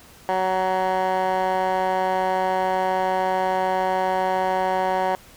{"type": "tone with band-pass filter", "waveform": "15% pulse", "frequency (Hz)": 186.9, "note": "F#3", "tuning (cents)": 18, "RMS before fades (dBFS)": -22, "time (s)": [0.29, 5.15], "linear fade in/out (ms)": 0, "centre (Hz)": 920, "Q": 2.2, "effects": ["pink hiss -48 dBFS RMS until 5.36 s"]}